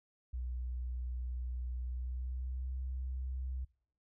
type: tone with pitch glide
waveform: sine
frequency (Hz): 61.74 to 64.4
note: B1 to C2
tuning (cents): 0 to -27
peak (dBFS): -36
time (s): 0.33-3.65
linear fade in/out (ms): 10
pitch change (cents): +73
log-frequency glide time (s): 1.83-2.76
effects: noise-tail reverb RT60 0.6 s tail -24 dB re dry